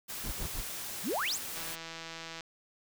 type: noise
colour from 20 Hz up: white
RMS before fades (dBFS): -40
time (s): 0.08-1.76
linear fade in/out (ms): 20
type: noise bursts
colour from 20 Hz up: brown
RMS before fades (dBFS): -37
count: 3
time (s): 0.23-0.63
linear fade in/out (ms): 20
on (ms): 94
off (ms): 59
type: exponential sweep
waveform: sine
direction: up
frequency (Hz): 151.5 to 10900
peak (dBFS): -30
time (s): 1.03-1.39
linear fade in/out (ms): 50
type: click train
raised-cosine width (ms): 0.2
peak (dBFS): -25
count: 140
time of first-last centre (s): 1.56-2.408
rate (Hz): 164
effects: none